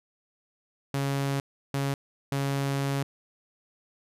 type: tone bursts at uneven times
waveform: sawtooth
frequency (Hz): 138.59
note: C#3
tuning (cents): 0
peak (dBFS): -22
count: 3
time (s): 0.94-1.4 / 1.74-1.94 / 2.32-3.03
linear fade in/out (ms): 2
effects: resampled to 32000 Hz

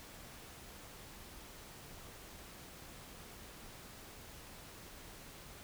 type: silence
effects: pink hiss -53 dBFS RMS until 5.63 s

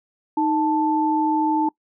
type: tone pair together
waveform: sine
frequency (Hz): 311.1 / 880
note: D#4 / A5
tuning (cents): 0 / 0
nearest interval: octave + tritone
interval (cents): 1800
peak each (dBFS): -20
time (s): 0.37-1.69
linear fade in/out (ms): 5
effects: noise-tail reverb RT60 0.1 s tail -23 dB re dry

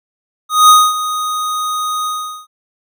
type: tone with ADSR envelope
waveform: square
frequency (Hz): 1244.5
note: D#6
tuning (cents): 0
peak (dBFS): -3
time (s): 0.49-2.47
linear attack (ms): 200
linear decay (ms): 240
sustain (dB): -14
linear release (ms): 410
effects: none

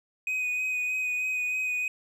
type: tone with vibrato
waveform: triangle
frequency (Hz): 2500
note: D#7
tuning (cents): +8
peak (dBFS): -25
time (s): 0.27-1.88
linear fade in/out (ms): 2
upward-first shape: sine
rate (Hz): 3.2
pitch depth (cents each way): 16
effects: none

